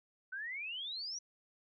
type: exponential sweep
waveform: sine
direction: up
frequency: 1487 to 5920 Hz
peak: -39 dBFS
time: 0.32-1.19 s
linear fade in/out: 10 ms
effects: none